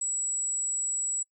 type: tone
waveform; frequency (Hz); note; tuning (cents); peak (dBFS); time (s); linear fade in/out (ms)
sine; 7820; B8; -18; -28; 0.01-1.23; 5
effects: noise-tail reverb RT60 0.1 s tail -23 dB re dry